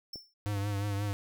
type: tone with exponential decay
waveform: square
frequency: 5390 Hz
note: E8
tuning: 38 cents sharp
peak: -37 dBFS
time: 0.13-0.34 s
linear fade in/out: 5 ms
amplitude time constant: 45 ms
type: clicks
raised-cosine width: 2 ms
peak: -34 / -38 dBFS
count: 2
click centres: 0.158 / 0.572 s
type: tone with vibrato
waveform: square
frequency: 101.4 Hz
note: G#2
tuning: 41 cents flat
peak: -31 dBFS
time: 0.46-1.13 s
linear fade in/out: 0 ms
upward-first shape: triangle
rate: 5.6 Hz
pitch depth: 54 cents each way
effects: none